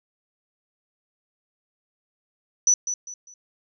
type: tone with echo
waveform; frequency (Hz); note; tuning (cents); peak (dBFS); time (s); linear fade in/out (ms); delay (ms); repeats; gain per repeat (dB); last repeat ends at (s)
sine; 5950; F#8; +9; -14; 2.67-2.74; 2; 200; 3; -10; 3.34
effects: none